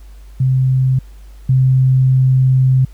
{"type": "tone pair in turn", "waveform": "sine", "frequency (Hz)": [130.5, 130.5], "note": ["C3", "C3"], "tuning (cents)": [-4, -4], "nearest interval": "unison", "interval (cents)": 0, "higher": "neither", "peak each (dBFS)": [-10, -8], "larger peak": "second", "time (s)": [[0.4, 0.99], [1.49, 2.85]], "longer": "second", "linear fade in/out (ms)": 5, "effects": ["added 50 Hz sine -34 dBFS peak until 2.93 s", "pink hiss -52 dBFS RMS until 2.93 s"]}